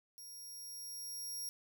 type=tone with level ramp; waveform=15% pulse; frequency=5600 Hz; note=F8; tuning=4 cents sharp; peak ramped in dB=-44 to -34 dBFS; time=0.18-1.49 s; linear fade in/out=0 ms; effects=none